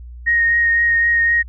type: tone with vibrato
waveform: sine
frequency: 1864.7 Hz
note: A#6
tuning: in tune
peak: -12 dBFS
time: 0.26-1.43 s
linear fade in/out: 20 ms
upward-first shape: triangle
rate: 3.9 Hz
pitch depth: 16 cents each way
effects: added 60 Hz sine -32 dBFS peak until 1.48 s